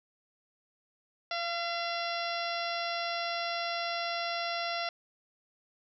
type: harmonic tone with a mistuned harmonic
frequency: 685 Hz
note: F5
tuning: 34 cents flat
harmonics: 1 / 2 / 3 / 4 / 5 / 6 / 7 / 8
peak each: -35 / -38 / -40 / -41 / -42 / -43 / -43 / -44 dBFS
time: 1.31-4.89 s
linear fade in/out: 2 ms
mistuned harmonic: 3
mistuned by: -18 cents
effects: none

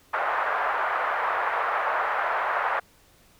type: band-pass noise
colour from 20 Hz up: white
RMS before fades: -26 dBFS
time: 0.13-2.8 s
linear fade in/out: 10 ms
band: 620 to 1500 Hz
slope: 24 dB/octave
effects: pink hiss -58 dBFS RMS until 3.39 s

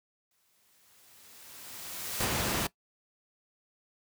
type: noise with exponential growth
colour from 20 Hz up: white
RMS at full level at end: -34 dBFS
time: 0.31-2.25 s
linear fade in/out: 2 ms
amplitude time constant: 420 ms
type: noise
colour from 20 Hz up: pink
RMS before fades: -30 dBFS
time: 2.2-2.67 s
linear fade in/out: 5 ms
effects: noise-tail reverb RT60 0.1 s tail -19 dB re dry + high-pass 60 Hz 12 dB/octave

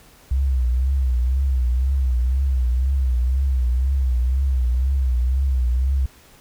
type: tone with vibrato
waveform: sine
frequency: 64.2 Hz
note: C2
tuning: 32 cents flat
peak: -16 dBFS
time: 0.31-6.06 s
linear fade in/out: 5 ms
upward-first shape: triangle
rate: 2 Hz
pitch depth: 120 cents each way
effects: pink hiss -50 dBFS RMS until 6.4 s

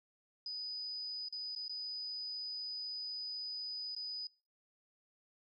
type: tone with dropouts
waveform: sine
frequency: 4978 Hz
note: D#8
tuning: in tune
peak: -39 dBFS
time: 0.46-4.27 s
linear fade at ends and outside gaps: 2 ms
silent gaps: 1.286-1.325 / 1.551-1.561 / 1.681-1.694 / 3.95-3.963 s
effects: noise-tail reverb RT60 0.4 s tail -26 dB re dry

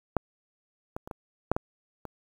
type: clicks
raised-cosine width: 1 ms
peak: -9 / -20 / -27 / -22 / -8 / -14 / -24 dBFS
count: 7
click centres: 0.167 / 0.965 / 1.075 / 1.112 / 1.516 / 1.565 / 2.053 s
effects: 8-bit

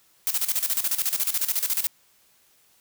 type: noise with tremolo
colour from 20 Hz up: blue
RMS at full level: -23 dBFS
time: 0.27-1.87 s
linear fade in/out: 0 ms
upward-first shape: square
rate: 14 Hz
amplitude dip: 75%
effects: white hiss -61 dBFS RMS until 2.8 s

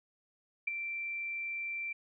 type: tone with ADSR envelope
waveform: sine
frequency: 2349 Hz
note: D7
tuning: in tune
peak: -26 dBFS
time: 0.67-1.93 s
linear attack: 9 ms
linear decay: 9 ms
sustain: -9 dB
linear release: 8 ms
effects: none

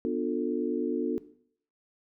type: chord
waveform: sine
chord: B half-diminished seventh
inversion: none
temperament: just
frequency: 246.9 / 296.3 / 355.6 / 444.5 Hz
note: B3 / D4 / F4 / A4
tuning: 0 / +15 / +31 / +18 cents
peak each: -32 dBFS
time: 0.05-1.18 s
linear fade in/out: 0 ms
effects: noise-tail reverb RT60 0.6 s tail -17 dB re dry

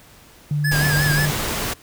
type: tone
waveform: sine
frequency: 147.4 Hz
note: D3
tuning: 7 cents sharp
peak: -18 dBFS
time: 0.51-1.31 s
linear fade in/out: 2 ms
type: tone with vibrato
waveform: square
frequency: 1670 Hz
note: G#6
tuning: 9 cents sharp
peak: -21 dBFS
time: 0.64-1.26 s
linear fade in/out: 10 ms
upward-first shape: sine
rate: 5.6 Hz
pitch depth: 72 cents each way
type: noise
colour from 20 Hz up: pink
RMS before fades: -24 dBFS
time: 0.71-1.74 s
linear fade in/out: 10 ms
effects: pink hiss -48 dBFS RMS until 1.82 s

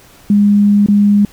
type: tone with dropouts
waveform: sine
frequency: 204.5 Hz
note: G#3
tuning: 26 cents flat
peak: -6 dBFS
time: 0.3-1.25 s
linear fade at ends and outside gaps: 2 ms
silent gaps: 0.862-0.885 s
effects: pink hiss -43 dBFS RMS until 1.32 s

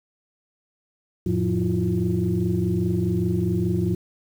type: tone cluster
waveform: sine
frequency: 88.8 / 111.3 / 178.1 / 329.3 / 354.2 Hz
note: F2 / A2 / F3 / E4 / F4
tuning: +29 / +20 / +34 / -2 / +24 cents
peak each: -28 / -25 / -23 / -30 / -27 dBFS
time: 1.26-3.95 s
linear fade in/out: 5 ms
effects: tanh soft clip ceiling -10 dBFS + 8-bit

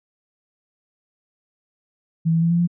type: tone with pitch steps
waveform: sine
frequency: 163.4 / 164.6 / 167.6 / 171.1 / 173.4 Hz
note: E3 / E3 / E3 / F3 / F3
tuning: -15 / -2 / +29 / -35 / -12 cents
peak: -15 dBFS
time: 2.25-2.675 s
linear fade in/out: 20 ms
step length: 85 ms
effects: none

